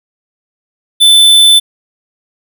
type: tone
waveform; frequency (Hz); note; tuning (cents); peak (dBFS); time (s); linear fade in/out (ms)
square; 3520; A7; 0; -3; 1-1.6; 20
effects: none